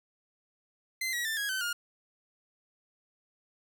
sawtooth tone with pitch steps, 2067 / 1917.5 / 1778.8 / 1650.1 / 1530.7 / 1420 Hz, C7 / A#6 / A6 / G#6 / G6 / F6, -22 / +48 / +18 / -12 / -42 / +28 cents, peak -27 dBFS, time 1.01-1.73 s, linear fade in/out 5 ms, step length 120 ms, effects none

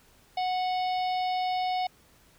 harmonic tone, 736 Hz, F#5, 9 cents flat, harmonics 1 / 3 / 4 / 5 / 6 / 7, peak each -26 / -40 / -43 / -43 / -45 / -44 dBFS, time 0.37-1.87 s, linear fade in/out 5 ms, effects pink hiss -60 dBFS RMS until 2.38 s

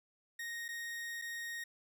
40% pulse tone with dropouts, 1864.7 Hz, A#6, in tune, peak -39 dBFS, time 0.39-1.64 s, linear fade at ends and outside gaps 5 ms, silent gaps 0.682-0.687 / 1.216-1.22 s, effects none

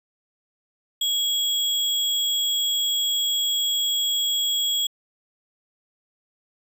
sine tone with sample-and-hold, 3322 Hz, G#7, in tune, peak -20 dBFS, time 1.01-4.87 s, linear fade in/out 5 ms, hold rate 11025 Hz, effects resampled to 32000 Hz

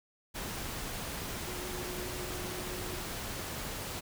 sine tone in noise, 361.8 Hz, F#4, 39 cents flat, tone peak -43 dBFS, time 1.46-3 s, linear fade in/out 20 ms, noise pink, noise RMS -39 dBFS, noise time 0.34-4.01 s, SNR -7 dB, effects none

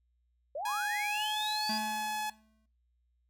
sine linear sweep, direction up, 531 to 4922 Hz, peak -34 dBFS, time 0.55-1.78 s, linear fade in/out 5 ms
sawtooth tone with pitch glide, 830.6 to 851.5 Hz, G#5 to G#5, 0 to +43 cents, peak -29 dBFS, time 0.65-2.3 s, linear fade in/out 5 ms, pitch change +43 cents, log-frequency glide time 1.11-1.22 s
square tone with exponential decay, 218.2 Hz, A3, 14 cents flat, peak -35 dBFS, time 1.69-2.66 s, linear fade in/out 5 ms, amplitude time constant 210 ms
effects noise-tail reverb RT60 0.3 s tail -19 dB re dry + added 60 Hz sine -70 dBFS peak until 3.29 s

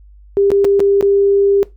sine tone with dropouts, 398.7 Hz, G4, 29 cents sharp, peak -9 dBFS, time 0.37-1.63 s, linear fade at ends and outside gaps 0 ms, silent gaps 0.504-0.517 / 0.645-0.65 / 0.795-0.803 / 1.01-1.026 s, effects noise-tail reverb RT60 0.2 s tail -19 dB re dry + added 50 Hz sine -39 dBFS peak until 1.76 s

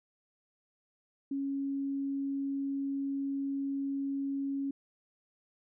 sine tone, 276.1 Hz, C#4, 7 cents flat, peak -31 dBFS, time 1.31-4.71 s, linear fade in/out 5 ms, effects none

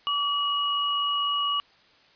sine tone pair together, 1148.1 / 2904 Hz, D6 / F#7, -40 / -33 cents, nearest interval octave + major third, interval 1607 cents, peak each -26 dBFS, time 0.07-1.6 s, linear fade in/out 0 ms, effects white hiss -58 dBFS RMS until 2.15 s + resampled to 11025 Hz

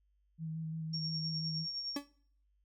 sine tone with vibrato, 160 Hz, D#3, 49 cents sharp, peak -37 dBFS, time 0.38-1.67 s, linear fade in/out 50 ms, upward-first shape square, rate 5.8 Hz, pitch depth 15 cents each way
sine tone with tremolo, 5530 Hz, F8, 18 cents flat, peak -35 dBFS, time 0.93-1.97 s, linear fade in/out 10 ms, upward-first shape triangle, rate 9.7 Hz, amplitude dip 50%
40% pulse tone with exponential decay, 285.2 Hz, C#4, 49 cents sharp, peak -31 dBFS, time 1.96-2.08 s, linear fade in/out 5 ms, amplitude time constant 24 ms
effects noise-tail reverb RT60 0.6 s tail -23 dB re dry + added 50 Hz sine -70 dBFS peak until 2.64 s

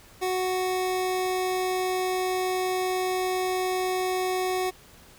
25% pulse tone, 370 Hz, F#4, in tune, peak -21 dBFS, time 0.21-4.71 s, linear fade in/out 20 ms, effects pink hiss -52 dBFS RMS until 5.18 s

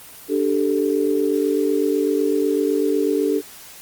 sine chord, D suspended fourth, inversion none, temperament equal, 293.7 / 392 / 440 Hz, D4 / G4 / A4, 0 / 0 / 0 cents, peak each -21 dBFS, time 0.28-3.42 s, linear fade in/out 50 ms, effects white hiss -41 dBFS RMS until 3.81 s + Opus 24 kbps

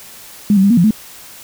sine tone with pitch steps, 206.6 / 191.4 / 199.8 / 237.8 / 173.1 / 217 Hz, G#3 / G3 / G3 / A#3 / F3 / A3, -9 / -41 / +33 / +35 / -15 / -24 cents, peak -7 dBFS, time 0.5-0.908 s, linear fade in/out 2 ms, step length 68 ms, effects white hiss -37 dBFS RMS until 1.43 s

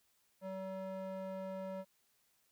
square tone with band-pass filter, 190.1 Hz, F#3, 47 cents sharp, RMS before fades -43 dBFS, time 0.41-1.85 s, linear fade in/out 50 ms, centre 570 Hz, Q 1.6, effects white hiss -75 dBFS RMS until 2.51 s

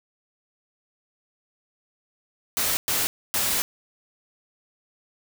white noise bursts at uneven times, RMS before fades -24 dBFS, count 3, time 2.57-2.77 / 2.88-3.07 / 3.34-3.62 s, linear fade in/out 0 ms, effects none

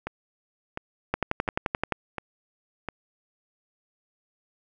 two click trains, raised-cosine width 0.5 ms, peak -9 / -16 dBFS, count 10 / 5, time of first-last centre 1.14-1.923 / 0.07-2.887 s, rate 11.5 / 1.42 Hz, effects none

